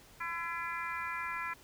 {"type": "harmonic tone with a mistuned harmonic", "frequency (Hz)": 337.6, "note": "E4", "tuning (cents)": 41, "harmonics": [3, 4, 5, 6, 7], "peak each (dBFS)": [-40, -41, -42, -43, -43], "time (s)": [0.2, 1.54], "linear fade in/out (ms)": 10, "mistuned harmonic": 7, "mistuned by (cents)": 17, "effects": ["pink hiss -58 dBFS RMS until 1.63 s"]}